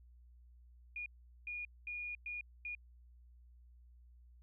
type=tone bursts at uneven times; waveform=sine; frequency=2439 Hz; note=D#7; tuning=35 cents flat; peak=-40 dBFS; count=5; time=0.96-1.06 / 1.47-1.65 / 1.87-2.15 / 2.26-2.41 / 2.65-2.75 s; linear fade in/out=2 ms; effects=added 60 Hz sine -58 dBFS peak until 4.42 s